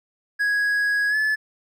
triangle tone with pitch glide, 1661.2 to 1727.7 Hz, G#6 to A6, 0 to -32 cents, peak -17 dBFS, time 0.39-1.36 s, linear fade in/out 20 ms, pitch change +68 cents, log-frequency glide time 1.09-1.16 s, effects none

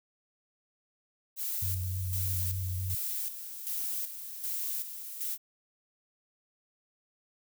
violet noise with tremolo, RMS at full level -34 dBFS, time 1.36-5.38 s, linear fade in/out 50 ms, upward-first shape square, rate 1.3 Hz, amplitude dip 60%
sine tone with vibrato, 92.6 Hz, F#2, 2 cents sharp, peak -31 dBFS, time 1.62-2.95 s, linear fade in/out 5 ms, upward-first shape square, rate 3.4 Hz, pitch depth 17 cents each way
effects none

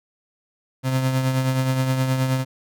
35% pulse tone with tremolo, 130.81 Hz, C3, in tune, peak -15 dBFS, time 0.83-2.45 s, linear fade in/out 50 ms, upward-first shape triangle, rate 9.5 Hz, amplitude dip 50%, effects none

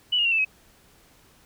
sine tone with pitch steps, 2960 / 2851 / 2746 / 2645 / 2547 Hz, F#7 / F7 / F7 / E7 / D#7, 0 / +35 / -30 / +5 / +40 cents, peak -19 dBFS, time 0.12-0.45 s, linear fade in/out 10 ms, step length 66 ms, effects pink hiss -57 dBFS RMS until 1.45 s

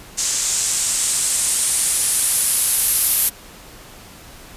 blue noise with low-pass filter sweep, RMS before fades -19 dBFS, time 0.17-3.3 s, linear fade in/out 20 ms, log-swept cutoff 7000 to 12000 Hz, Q 2.7, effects pink hiss -41 dBFS RMS until 4.56 s + resampled to 32000 Hz

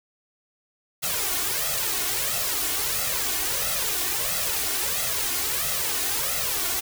white noise with flanger, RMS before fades -26 dBFS, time 1.02-6.81 s, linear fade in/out 20 ms, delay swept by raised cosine 1.5 to 2.8 ms, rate 1.5 Hz, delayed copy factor +0.75, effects none

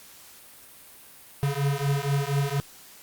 square beating tone pair, 138.59 / 142.79 Hz, C#3 / D3, 0 / -48 cents, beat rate 4.2 Hz, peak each -27 dBFS, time 1.43-2.6 s, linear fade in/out 0 ms, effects white hiss -49 dBFS RMS until 3.02 s + Opus 48 kbps

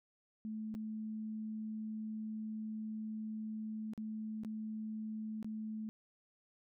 sine tone with dropouts, 217.3 Hz, A3, 21 cents flat, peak -39 dBFS, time 0.45-5.89 s, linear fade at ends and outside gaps 0 ms, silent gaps 0.742-0.75 / 3.935-3.977 / 4.435-4.448 / 5.428-5.445 s, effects none

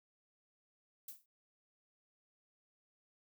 violet noise with exponential decay, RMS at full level -43 dBFS, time 1.08-1.26 s, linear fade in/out 5 ms, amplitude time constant 38 ms, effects none

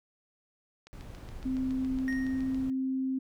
click train, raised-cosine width 0.2 ms, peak -33 dBFS, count 13, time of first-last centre 0.87-2.546 s, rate 7.16 Hz
brown noise, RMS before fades -43 dBFS, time 0.93-2.7 s, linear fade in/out 0 ms
sine tone with pitch glide, 260 to 263 Hz, C4 to C4, -11 to +9 cents, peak -28 dBFS, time 1.45-3.19 s, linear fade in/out 10 ms, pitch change +20 cents, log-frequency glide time 1.61-2.55 s
triangle tone with exponential decay, 1864.7 Hz, A#6, in tune, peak -31 dBFS, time 2.08-2.73 s, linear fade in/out 0 ms, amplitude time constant 140 ms
effects none

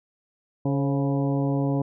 harmonic tone with a mistuned harmonic, 139.9 Hz, C#3, 16 cents sharp, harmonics 1 / 2 / 3 / 4 / 5 / 6 / 7, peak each -24 / -25 / -33 / -32 / -37 / -40 / -40 dBFS, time 0.65-1.82 s, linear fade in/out 5 ms, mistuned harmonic 4, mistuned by -49 cents, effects none

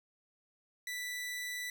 sawtooth tone, 1975.5 Hz, B6, in tune, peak -34 dBFS, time 0.87-1.7 s, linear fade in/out 2 ms, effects none

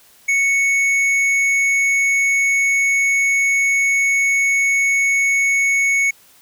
sine tone with hard clipping, 2215 Hz, C#7, 2 cents flat, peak -15 dBFS, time 0.28-6.11 s, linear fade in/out 10 ms, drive 7 dB, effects white hiss -50 dBFS RMS until 6.41 s

